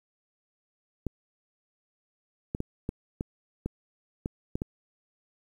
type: clicks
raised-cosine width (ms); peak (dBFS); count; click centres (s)
3; -17; 9; 1.067 / 2.549 / 2.604 / 2.891 / 3.209 / 3.66 / 4.259 / 4.555 / 4.619
effects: 9-bit